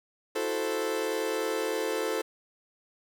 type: chord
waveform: 40% pulse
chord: F# half-diminished seventh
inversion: third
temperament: equal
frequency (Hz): 329.6 / 370 / 440 / 523.3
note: E4 / F#4 / A4 / C5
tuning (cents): 0 / 0 / 0 / 0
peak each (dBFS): -35 / -36 / -30 / -33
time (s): 0.35-2.22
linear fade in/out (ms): 10
effects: none